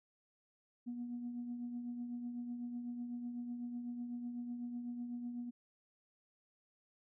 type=tone with tremolo; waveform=sine; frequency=241.4 Hz; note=B3; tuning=39 cents flat; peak=-37 dBFS; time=0.86-5.51 s; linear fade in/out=20 ms; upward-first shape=triangle; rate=8 Hz; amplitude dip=50%; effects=tanh soft clip ceiling -35 dBFS